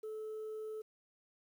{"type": "tone", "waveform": "sine", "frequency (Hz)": 433.9, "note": "A4", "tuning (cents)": -24, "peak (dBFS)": -38, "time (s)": [0.03, 0.82], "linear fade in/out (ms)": 10, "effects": ["tanh soft clip ceiling -39 dBFS", "11-bit"]}